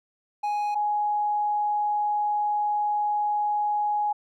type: tone pair in turn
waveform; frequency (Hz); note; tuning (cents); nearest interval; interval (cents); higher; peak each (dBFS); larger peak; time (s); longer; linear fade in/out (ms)
triangle / sine; 831 / 834.3; G#5 / G#5; +1 / +8; unison; 7; second; -22; neither; 0.43-0.75 / 0.75-4.13; second; 10
effects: none